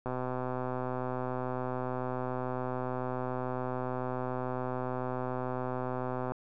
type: click train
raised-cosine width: 1 ms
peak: -21 dBFS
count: 796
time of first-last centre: 0.06-6.32 s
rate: 127 Hz
effects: none

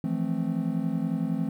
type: chord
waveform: triangle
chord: F major seventh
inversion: third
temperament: just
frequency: 163.7 / 174.61 / 218.3 / 261.9 Hz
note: E3 / F3 / A3 / C4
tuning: -12 / 0 / -13 / +2 cents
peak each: -29 dBFS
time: 0.04-1.49 s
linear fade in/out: 2 ms
effects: 10-bit

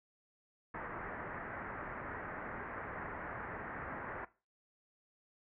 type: low-pass noise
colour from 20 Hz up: white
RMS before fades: -44 dBFS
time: 0.74-4.25 s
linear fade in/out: 5 ms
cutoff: 1900 Hz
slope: 48 dB/octave
effects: noise-tail reverb RT60 0.3 s tail -17 dB re dry

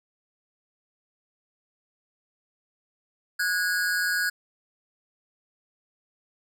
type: tone pair together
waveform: square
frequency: 1462.9 / 1642 Hz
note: F#6 / G#6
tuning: -20 / -20 cents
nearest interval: major second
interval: 200 cents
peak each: -27 / -27 dBFS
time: 3.39-4.3 s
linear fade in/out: 10 ms
effects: none

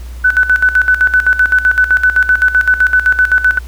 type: tone with tremolo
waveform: sine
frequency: 1500 Hz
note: F#6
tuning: 23 cents sharp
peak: -5 dBFS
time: 0.24-3.59 s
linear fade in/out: 10 ms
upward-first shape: square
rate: 7.8 Hz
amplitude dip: 75%
effects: added 60 Hz sine -24 dBFS peak until 3.67 s + pink hiss -41 dBFS RMS until 3.67 s

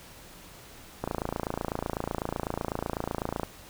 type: click train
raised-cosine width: 1 ms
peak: -15 dBFS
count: 68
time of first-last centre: 1.04-3.433 s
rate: 28 Hz
effects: pink hiss -49 dBFS RMS until 3.69 s

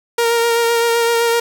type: tone with vibrato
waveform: sawtooth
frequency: 466.2 Hz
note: A#4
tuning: in tune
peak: -9 dBFS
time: 0.18-1.4 s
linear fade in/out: 5 ms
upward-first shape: sine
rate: 7.8 Hz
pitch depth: 18 cents each way
effects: none

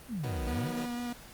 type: exponential two-way sweep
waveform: sine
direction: down then up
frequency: 271.7 to 54.4 to 194.9 Hz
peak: -32 dBFS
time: 0.08-0.72 s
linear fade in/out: 50 ms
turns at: 0.46 s
type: chord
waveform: 15% pulse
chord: B major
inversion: first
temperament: equal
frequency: 155.56 / 185 / 246.9 Hz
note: D#3 / F#3 / B3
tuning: 0 / 0 / 0 cents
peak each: -34 / -36 / -35 dBFS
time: 0.23-0.86 s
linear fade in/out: 10 ms
type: tone with vibrato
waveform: 45% pulse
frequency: 241.6 Hz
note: B3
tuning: 38 cents flat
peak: -34 dBFS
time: 0.47-1.13 s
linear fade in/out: 5 ms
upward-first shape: square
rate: 5.9 Hz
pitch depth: 9 cents each way
effects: pink hiss -51 dBFS RMS until 1.33 s + Opus 32 kbps

